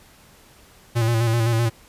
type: tone with vibrato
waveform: square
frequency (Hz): 115.5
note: A#2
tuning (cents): -16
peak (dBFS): -18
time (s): 0.95-1.7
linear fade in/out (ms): 20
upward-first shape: square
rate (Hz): 7.8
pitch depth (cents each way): 39
effects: pink hiss -51 dBFS RMS until 1.88 s + resampled to 32000 Hz